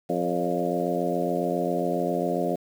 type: harmonic tone with a mistuned harmonic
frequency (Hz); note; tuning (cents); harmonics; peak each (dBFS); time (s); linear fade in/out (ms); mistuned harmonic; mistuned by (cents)
87.31; F2; 0; 2 / 3 / 4 / 5 / 6 / 7 / 8; -31 / -31 / -31 / -31 / -31 / -31 / -31; 0.09-2.56; 10; 6; +46
effects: 8-bit